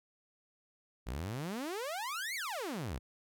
sawtooth exponential two-way sweep, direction up then down, 53.2 to 2300 to 53.2 Hz, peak -33 dBFS, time 1.06-2.99 s, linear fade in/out 20 ms, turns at 2.35 s, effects none

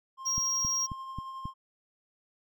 triangle tone with tremolo, 1060 Hz, C6, 22 cents sharp, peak -35 dBFS, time 0.17-1.54 s, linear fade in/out 50 ms, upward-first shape triangle, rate 11 Hz, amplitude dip 35%
triangle tone, 5630 Hz, F8, 13 cents sharp, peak -26 dBFS, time 0.25-0.87 s, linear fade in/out 20 ms
click train, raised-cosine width 5 ms, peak -25 dBFS, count 5, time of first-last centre 0.38-1.455 s, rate 3.72 Hz
effects none

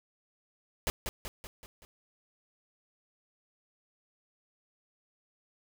pink noise with echo, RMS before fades -30 dBFS, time 0.87-0.9 s, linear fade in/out 0 ms, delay 190 ms, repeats 5, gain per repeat -5 dB, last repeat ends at 1.85 s, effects none

